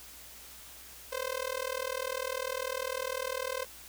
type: tone with amplitude modulation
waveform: sawtooth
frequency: 518 Hz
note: C5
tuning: 17 cents flat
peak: -25 dBFS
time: 1.12-3.65 s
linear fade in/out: 10 ms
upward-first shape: sine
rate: 40 Hz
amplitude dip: 100%
effects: added 60 Hz sine -60 dBFS peak until 3.88 s + white hiss -50 dBFS RMS until 3.88 s